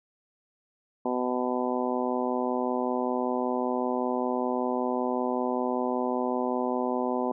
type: harmonic tone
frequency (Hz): 125.2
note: B2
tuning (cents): +24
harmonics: 2 / 3 / 4 / 5 / 6 / 7 / 8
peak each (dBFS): -30 / -32 / -33 / -34 / -35 / -35 / -36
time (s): 1.05-7.32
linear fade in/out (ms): 5
effects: none